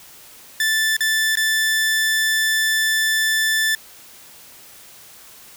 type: tone with dropouts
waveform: sawtooth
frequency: 1760 Hz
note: A6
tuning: in tune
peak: -13 dBFS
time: 0.6-3.75 s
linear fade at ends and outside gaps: 2 ms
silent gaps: 0.967-1.006 / 1.355-1.371 s
effects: white hiss -44 dBFS RMS until 5.56 s